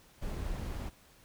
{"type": "noise", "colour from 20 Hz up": "brown", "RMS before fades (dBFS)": -37, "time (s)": [0.21, 0.9], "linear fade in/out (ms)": 20, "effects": ["pink hiss -61 dBFS RMS until 1.24 s"]}